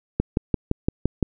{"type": "click train", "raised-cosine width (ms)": 3, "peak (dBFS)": -6, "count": 7, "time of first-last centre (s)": [0.2, 1.227], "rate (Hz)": 5.84, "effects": []}